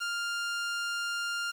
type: tone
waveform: sawtooth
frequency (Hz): 1400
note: F6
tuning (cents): +4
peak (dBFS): -27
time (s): 0-1.52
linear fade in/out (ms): 20
effects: low-pass 8000 Hz 12 dB/octave + 9-bit